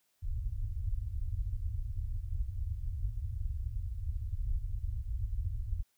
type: low-pass noise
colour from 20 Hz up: pink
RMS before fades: -35 dBFS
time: 0.22-5.83 s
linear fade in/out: 10 ms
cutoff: 110 Hz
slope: 96 dB/octave
effects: white hiss -75 dBFS RMS until 5.97 s